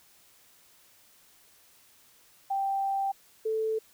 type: tone pair in turn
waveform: sine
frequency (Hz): 784 / 440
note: G5 / A4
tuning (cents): 0 / 0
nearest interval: minor seventh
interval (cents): 1000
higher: first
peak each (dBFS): -26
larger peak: neither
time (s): 2.5-3.12 / 3.45-3.79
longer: first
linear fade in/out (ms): 10
effects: white hiss -60 dBFS RMS until 3.93 s